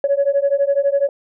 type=beating tone pair; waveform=sine; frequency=554.4 / 566.4 Hz; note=C#5 / C#5; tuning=0 / +37 cents; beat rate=12 Hz; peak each=-16 dBFS; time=0.04-1.09 s; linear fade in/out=2 ms; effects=tanh soft clip ceiling -8 dBFS